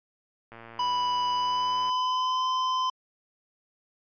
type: click train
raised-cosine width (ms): 0.5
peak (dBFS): -30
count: 159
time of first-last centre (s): 0.52-1.894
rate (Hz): 115
type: tone with pitch glide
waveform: square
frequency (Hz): 987.8 to 1026.2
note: B5 to C6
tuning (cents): 0 to -34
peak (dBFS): -25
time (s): 0.79-2.9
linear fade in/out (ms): 5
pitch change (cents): +66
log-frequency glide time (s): 1.31-2.47
effects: resampled to 11025 Hz